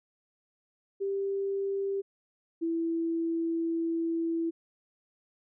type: tone pair in turn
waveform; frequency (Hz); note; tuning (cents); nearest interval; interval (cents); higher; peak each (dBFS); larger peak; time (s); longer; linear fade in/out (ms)
sine; 393.8 / 331.1; G4 / E4; +8 / +8; minor third; 300; first; -28 / -27; second; 1-2.02 / 2.61-4.51; second; 20
effects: none